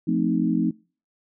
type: chord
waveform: sine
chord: F dominant seventh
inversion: none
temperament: equal with one note detuned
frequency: 174.61 / 220 / 259.4 / 311.1 Hz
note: F3 / A3 / C4 / Eb4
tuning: 0 / 0 / -15 / 0 cents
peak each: -25 dBFS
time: 0.07-0.71 s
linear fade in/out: 10 ms
effects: noise-tail reverb RT60 0.4 s tail -26 dB re dry